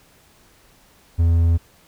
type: tone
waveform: triangle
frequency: 83.8 Hz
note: E2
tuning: 29 cents sharp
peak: -11 dBFS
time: 1.18-1.58 s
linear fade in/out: 20 ms
effects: pink hiss -54 dBFS RMS until 1.87 s